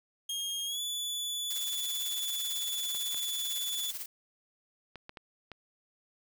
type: tone with pitch glide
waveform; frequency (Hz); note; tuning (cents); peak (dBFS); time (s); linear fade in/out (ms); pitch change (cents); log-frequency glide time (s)
sawtooth; 3242 to 3455; G#7 to A7; -42 to -32; -30; 0.29-3.91; 5; +110; 0.66-0.81
type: noise with tremolo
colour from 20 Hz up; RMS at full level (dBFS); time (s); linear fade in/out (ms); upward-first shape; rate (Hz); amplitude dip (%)
blue; -37; 1.5-4.06; 5; sine; 18; 65
type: clicks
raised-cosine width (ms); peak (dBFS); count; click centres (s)
0.3; -28; 6; 2.948 / 3.145 / 4.957 / 5.094 / 5.172 / 5.517
effects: none